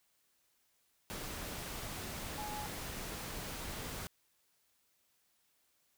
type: tone in noise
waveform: sine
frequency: 841 Hz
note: G#5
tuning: 22 cents sharp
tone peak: -42 dBFS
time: 2.38-2.66 s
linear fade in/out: 0 ms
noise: pink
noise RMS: -43 dBFS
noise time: 1.1-4.07 s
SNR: -2 dB
effects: white hiss -75 dBFS RMS until 5.97 s